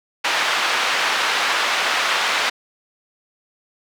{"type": "band-pass noise", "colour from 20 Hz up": "pink", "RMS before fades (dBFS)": -20, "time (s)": [0.24, 2.5], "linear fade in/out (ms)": 10, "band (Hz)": [1000, 3700], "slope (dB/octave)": 12, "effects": []}